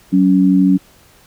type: tone pair together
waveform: sine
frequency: 187.42 / 280 Hz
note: F#3 / C#4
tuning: +23 / +18 cents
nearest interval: perfect fifth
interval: 695 cents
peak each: -11 dBFS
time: 0.12-0.78 s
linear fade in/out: 20 ms
effects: pink hiss -48 dBFS RMS until 1.26 s